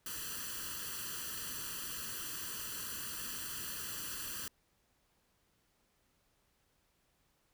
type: noise with comb filter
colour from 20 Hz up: white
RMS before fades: -42 dBFS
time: 0.06-4.48 s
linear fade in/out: 2 ms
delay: 0.67 ms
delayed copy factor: +0.9
effects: pink hiss -75 dBFS RMS until 7.53 s